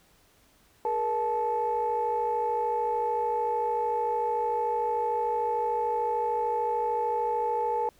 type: tone cluster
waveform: sine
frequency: 422.3 / 475.7 / 870 Hz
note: G#4 / A#4 / A5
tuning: +29 / +35 / -20 cents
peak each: -34 / -29 / -26 dBFS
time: 0.85-7.89 s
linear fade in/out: 2 ms
effects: tanh soft clip ceiling -18 dBFS + pink hiss -62 dBFS RMS until 7.99 s